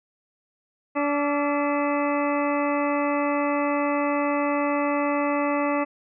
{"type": "harmonic tone with a mistuned harmonic", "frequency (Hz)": 288.9, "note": "D4", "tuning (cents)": -28, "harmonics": [1, 2, 3, 4, 5, 6, 7, 8, 9], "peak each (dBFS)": [-25, -26, -30, -29, -39, -42, -34, -44, -36], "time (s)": [0.95, 5.85], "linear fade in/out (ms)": 20, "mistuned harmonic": 5, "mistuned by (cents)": -94, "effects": []}